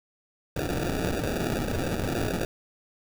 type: noise with sample-and-hold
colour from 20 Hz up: blue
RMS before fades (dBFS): -28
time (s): 0.56-2.45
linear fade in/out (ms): 2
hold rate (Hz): 1050
effects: none